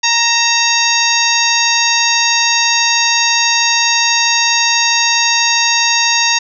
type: harmonic tone with a mistuned harmonic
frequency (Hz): 932.3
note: A#5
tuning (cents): 0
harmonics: 1 / 2 / 3 / 4 / 5 / 6 / 7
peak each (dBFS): -18 / -18 / -18 / -18 / -18 / -18 / -18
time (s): 0.03-6.39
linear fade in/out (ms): 10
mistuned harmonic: 3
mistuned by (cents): -64
effects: none